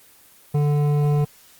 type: tone with hard clipping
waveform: triangle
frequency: 146.7 Hz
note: D3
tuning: 2 cents flat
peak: -18 dBFS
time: 0.54-1.25 s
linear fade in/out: 10 ms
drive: 15 dB
effects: white hiss -51 dBFS RMS until 1.59 s + Opus 24 kbps